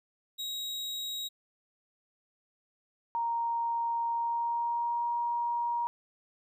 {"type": "tone", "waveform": "40% pulse", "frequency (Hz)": 3811, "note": "A#7", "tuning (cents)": 38, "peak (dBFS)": -33, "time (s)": [0.38, 1.29], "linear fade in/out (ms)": 20}
{"type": "tone with pitch glide", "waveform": "sine", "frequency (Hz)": [932.3, 947], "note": ["A#5", "A#5"], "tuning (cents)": [0, 27], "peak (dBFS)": -28, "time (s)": [3.15, 5.87], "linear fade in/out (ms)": 0, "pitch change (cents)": 27, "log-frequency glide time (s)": [4.12, 5.1]}
{"effects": []}